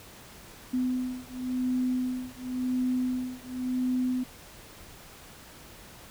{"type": "beating tone pair", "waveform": "sine", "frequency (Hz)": [252.6, 253.53], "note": ["B3", "B3"], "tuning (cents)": [39, 46], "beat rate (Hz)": 0.93, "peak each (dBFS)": -30, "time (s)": [0.73, 4.24], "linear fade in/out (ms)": 10, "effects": ["pink hiss -49 dBFS RMS until 6.1 s"]}